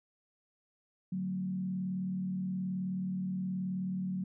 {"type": "tone with frequency modulation", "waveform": "sine", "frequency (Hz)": 186.1, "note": "F#3", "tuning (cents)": 10, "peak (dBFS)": -32, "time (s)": [1.12, 4.24], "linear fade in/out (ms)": 5, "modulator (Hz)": 38.9, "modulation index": 0.51, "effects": []}